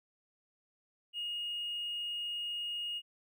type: tone with hard clipping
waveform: triangle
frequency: 2864 Hz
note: F7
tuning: 43 cents sharp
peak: -35 dBFS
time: 1.13-3.02 s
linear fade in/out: 50 ms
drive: 2 dB
effects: none